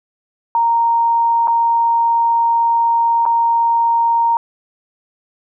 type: tone with dropouts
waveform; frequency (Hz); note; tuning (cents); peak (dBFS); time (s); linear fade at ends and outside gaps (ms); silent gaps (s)
sine; 929; A#5; -6; -11; 0.55-4.37; 1; 1.473-1.48 / 3.254-3.262
effects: none